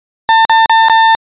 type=tone with dropouts; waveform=35% pulse; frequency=897 Hz; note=A5; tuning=33 cents sharp; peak=-3 dBFS; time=0.29-1.15 s; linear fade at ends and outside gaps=0 ms; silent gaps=0.451-0.496 / 0.659-0.696 / 0.885-0.897 s; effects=resampled to 8000 Hz